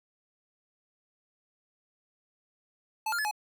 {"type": "tone with pitch steps", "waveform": "square", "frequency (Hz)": [871, 1402, 1716, 844], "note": ["A5", "F6", "A6", "G#5"], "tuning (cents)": [-18, 6, -44, 28], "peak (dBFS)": -29, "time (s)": [3.06, 3.312], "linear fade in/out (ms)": 5, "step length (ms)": 63, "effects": []}